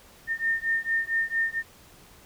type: beating tone pair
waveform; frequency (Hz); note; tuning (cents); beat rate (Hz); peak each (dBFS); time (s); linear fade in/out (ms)
sine; 1816 / 1820.4; A#6 / A#6; -46 / -42; 4.4; -27; 0.27-1.63; 50
effects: pink hiss -53 dBFS RMS until 2.25 s